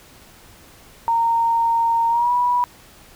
sine tone with pitch glide, 923 to 976.8 Hz, A#5 to B5, -17 to -19 cents, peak -15 dBFS, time 1.08-2.64 s, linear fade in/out 0 ms, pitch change +98 cents, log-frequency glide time 2.09-2.32 s, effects pink hiss -47 dBFS RMS until 3.15 s

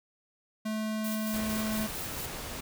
square tone, 216.8 Hz, A3, 25 cents flat, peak -31 dBFS, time 0.65-1.87 s, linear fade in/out 10 ms
blue noise with tremolo, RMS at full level -39 dBFS, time 1.04-2.26 s, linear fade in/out 5 ms, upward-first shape square, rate 4.4 Hz, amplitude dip 40%
pink noise, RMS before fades -39 dBFS, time 1.33-2.61 s, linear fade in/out 10 ms
effects none

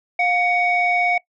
sine tone pair together, 710 / 2241 Hz, F5 / C#7, +28 / +18 cents, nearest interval octave + minor sixth, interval 1990 cents, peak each -18 / -17 dBFS, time 0.19-1.18 s, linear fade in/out 5 ms, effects noise-tail reverb RT60 0.1 s tail -20 dB re dry + tanh soft clip ceiling -10 dBFS

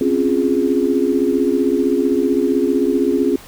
sine chord, Db major seventh, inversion third, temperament equal, 261.6 / 277.2 / 349.2 / 415.3 Hz, C4 / Db4 / F4 / Ab4, 0 / 0 / 0 / 0 cents, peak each -19 dBFS, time 0.01-3.36 s, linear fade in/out 2 ms, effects pink hiss -40 dBFS RMS until 3.47 s

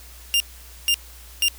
sawtooth tone bursts, 2800 Hz, F7, 4 cents sharp, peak -13 dBFS, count 3, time 0.34-1.483 s, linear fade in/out 0 ms, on 61 ms, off 480 ms, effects added 60 Hz sine -43 dBFS peak until 1.58 s + white hiss -46 dBFS RMS until 1.58 s

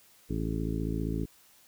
harmonic tone with a mistuned harmonic, 55.1 Hz, A1, 3 cents sharp, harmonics 1 / 2 / 3 / 4 / 5 / 6 / 7 / 8, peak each -34 / -37 / -35 / -39 / -36 / -39 / -45 / -42 dBFS, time 0.29-1.26 s, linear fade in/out 20 ms, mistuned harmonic 8, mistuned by -56 cents, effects white hiss -60 dBFS RMS until 1.67 s

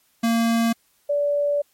square / sine tone pair in turn, 230 / 578.4 Hz, A#3 / D5, -23 / -27 cents, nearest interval octave + major third, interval 1596 cents, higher second, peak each -18 dBFS, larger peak neither, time 0.23-0.73 / 1.09-1.62 s, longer second, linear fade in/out 10 ms, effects white hiss -63 dBFS RMS until 1.73 s + MP3 64 kbps

